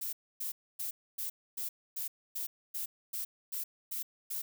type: noise bursts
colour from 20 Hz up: violet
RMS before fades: -37 dBFS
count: 12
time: 0.01-4.42 s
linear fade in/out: 10 ms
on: 120 ms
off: 270 ms
effects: none

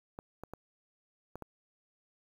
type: clicks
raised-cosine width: 1 ms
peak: -28 dBFS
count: 5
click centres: 0.189 / 0.436 / 0.536 / 1.356 / 1.423 s
effects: 9-bit

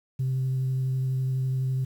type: tone with vibrato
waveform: sine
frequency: 130.81 Hz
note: C3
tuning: in tune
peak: -22 dBFS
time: 0.19-1.85 s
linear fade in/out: 10 ms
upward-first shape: triangle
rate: 12 Hz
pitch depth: 14 cents each way
effects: tanh soft clip ceiling -21 dBFS + 9-bit

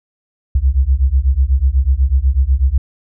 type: beating tone pair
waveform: sine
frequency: 62.6 / 70.7 Hz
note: B1 / C#2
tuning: +24 / +35 cents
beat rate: 8.1 Hz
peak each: -13 dBFS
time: 0.55-2.78 s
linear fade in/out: 5 ms
effects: none

